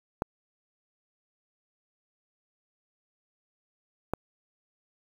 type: clicks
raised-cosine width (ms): 1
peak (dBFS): -13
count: 2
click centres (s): 0.221 / 4.136
effects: 7-bit